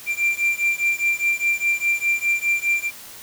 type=beating tone pair; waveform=triangle; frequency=2365 / 2369.9 Hz; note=D7 / D7; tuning=+12 / +15 cents; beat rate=4.9 Hz; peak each=-20 / -20 dBFS; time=0.06-2.91 s; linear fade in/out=50 ms; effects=white hiss -40 dBFS RMS until 3.22 s